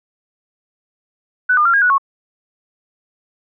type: tone with pitch steps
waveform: sine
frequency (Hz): 1493 / 1207 / 1379 / 1627 / 1470 / 1102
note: F#6 / D6 / F6 / G#6 / F#6 / C#6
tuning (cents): +15 / +47 / -22 / -36 / -12 / -11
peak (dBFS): -10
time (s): 1.49-1.982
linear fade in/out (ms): 10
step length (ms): 82
effects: none